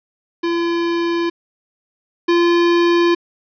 square tone pair in turn, 339.9 / 344 Hz, F4 / F4, -47 / -26 cents, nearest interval unison, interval 21 cents, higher second, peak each -17 / -12 dBFS, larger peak second, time 0.43-1.3 / 2.28-3.15 s, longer neither, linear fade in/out 10 ms, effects resampled to 11025 Hz + 7-bit

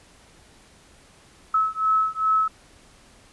sine beating tone pair, 1294 / 1296.5 Hz, E6 / E6, -32 / -29 cents, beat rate 2.5 Hz, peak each -22 dBFS, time 1.54-2.48 s, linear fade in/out 5 ms, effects pink hiss -53 dBFS RMS until 3.32 s + resampled to 24000 Hz

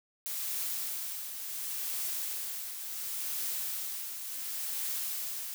blue noise with tremolo, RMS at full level -34 dBFS, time 0.26-5.54 s, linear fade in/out 0 ms, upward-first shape triangle, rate 0.7 Hz, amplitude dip 55%, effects none

